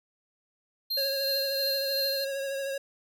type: tone with tremolo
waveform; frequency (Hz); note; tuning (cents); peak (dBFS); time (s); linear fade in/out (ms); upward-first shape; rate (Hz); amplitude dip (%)
square; 4186; C8; 0; -27; 0.9-2.25; 10; sine; 2.9; 40
type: tone with vibrato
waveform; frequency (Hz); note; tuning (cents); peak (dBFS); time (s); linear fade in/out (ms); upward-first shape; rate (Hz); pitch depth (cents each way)
square; 548; C#5; -20; -31; 0.97-2.78; 5; triangle; 13; 30
effects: none